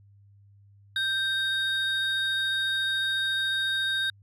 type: tone pair together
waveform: triangle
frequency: 1568 / 3723 Hz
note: G6 / A#7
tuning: 0 / -3 cents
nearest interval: octave + minor third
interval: 1497 cents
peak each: -26 dBFS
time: 0.96-4.1 s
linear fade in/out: 2 ms
effects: added 100 Hz sine -53 dBFS peak until 4.22 s